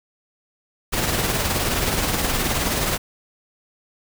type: noise with tremolo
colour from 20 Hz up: pink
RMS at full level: -20 dBFS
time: 0.92-2.98 s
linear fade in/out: 20 ms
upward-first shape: triangle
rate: 19 Hz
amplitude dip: 45%
effects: none